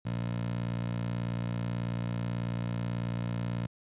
15% pulse tone with high-pass filter, 58.3 Hz, A#1, 1 cent sharp, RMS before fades -33 dBFS, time 0.05-3.67 s, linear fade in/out 10 ms, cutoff 120 Hz, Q 2.2, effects resampled to 8000 Hz

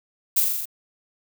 violet noise with echo, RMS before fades -18 dBFS, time 0.36-0.41 s, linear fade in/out 10 ms, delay 41 ms, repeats 6, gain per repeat -2 dB, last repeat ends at 0.656 s, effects none

